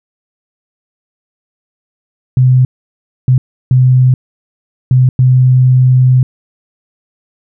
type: tone bursts at uneven times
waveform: sine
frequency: 127.9 Hz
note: C3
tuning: 39 cents flat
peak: -4 dBFS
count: 5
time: 2.37-2.65 / 3.28-3.38 / 3.71-4.14 / 4.91-5.09 / 5.19-6.23 s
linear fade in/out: 2 ms
effects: none